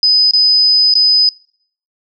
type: tone with dropouts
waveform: sine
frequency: 5010 Hz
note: D#8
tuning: 11 cents sharp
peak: -7 dBFS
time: 0.03-1.29 s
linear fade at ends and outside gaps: 1 ms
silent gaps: 0.31-0.335 / 0.939-0.953 s
effects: noise-tail reverb RT60 0.6 s tail -24 dB re dry